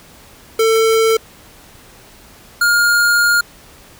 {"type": "tone pair in turn", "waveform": "square", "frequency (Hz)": [447.1, 1417], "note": ["A4", "F6"], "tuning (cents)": [28, 25], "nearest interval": "octave + minor sixth", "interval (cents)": 1997, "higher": "second", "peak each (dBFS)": -11, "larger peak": "neither", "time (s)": [[0.59, 1.17], [2.61, 3.41]], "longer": "second", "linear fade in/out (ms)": 5, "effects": ["pink hiss -43 dBFS RMS until 3.99 s"]}